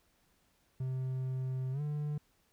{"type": "tone with pitch glide", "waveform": "triangle", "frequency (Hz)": [130, 148.47], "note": ["C3", "D3"], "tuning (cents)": [-11, 19], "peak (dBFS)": -31, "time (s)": [0.8, 2.18], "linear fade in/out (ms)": 5, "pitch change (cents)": 230, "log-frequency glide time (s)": [1.72, 1.81], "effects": ["pink hiss -72 dBFS RMS until 2.52 s"]}